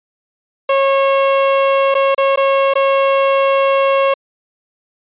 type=tone with dropouts; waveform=30% pulse; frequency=546 Hz; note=C#5; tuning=26 cents flat; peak=-8 dBFS; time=0.69-4.14 s; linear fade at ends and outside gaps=5 ms; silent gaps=1.943-1.95 / 2.147-2.179 / 2.36-2.373 / 2.738-2.754 s; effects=resampled to 8000 Hz